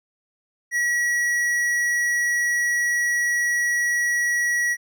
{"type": "tone with tanh clipping", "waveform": "sine", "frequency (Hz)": 1923, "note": "B6", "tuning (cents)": -47, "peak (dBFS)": -21, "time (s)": [0.71, 4.77], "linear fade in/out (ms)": 50, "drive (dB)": 13, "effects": []}